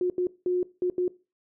sine tone bursts at uneven times, 360.6 Hz, F#4, 45 cents flat, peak -22 dBFS, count 5, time 0.01-0.1 / 0.18-0.27 / 0.46-0.63 / 0.82-0.9 / 0.98-1.08 s, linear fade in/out 2 ms, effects noise-tail reverb RT60 0.3 s tail -19 dB re dry

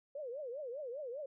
sine tone with vibrato, 535 Hz, C5, 38 cents sharp, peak -40 dBFS, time 0.15-1.26 s, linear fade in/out 5 ms, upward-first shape triangle, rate 5 Hz, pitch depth 280 cents each way, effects none

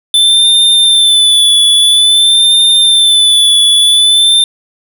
square tone with vibrato, 3520 Hz, A7, in tune, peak -5 dBFS, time 0.14-4.44 s, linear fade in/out 2 ms, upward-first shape sine, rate 0.5 Hz, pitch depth 44 cents each way, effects none

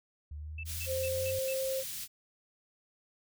sine linear sweep, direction up, 73.42 to 93.6 Hz, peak -39 dBFS, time 0.31-1.39 s, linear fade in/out 5 ms
sine tone bursts, 2643 Hz, E7, 4 cents sharp, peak -40 dBFS, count 5, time 0.58-1.535 s, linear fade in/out 5 ms, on 55 ms, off 170 ms
white band-stop noise, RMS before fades -40 dBFS, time 0.65-2.08 s, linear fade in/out 50 ms, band 130 to 2600 Hz, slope 12 dB/octave
sine tone with pitch glide, 525 to 530.2 Hz, C5 to C5, +6 to +23 cents, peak -31 dBFS, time 0.86-1.84 s, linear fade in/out 50 ms, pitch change +17 cents, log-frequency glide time 1.18-1.59 s
effects none

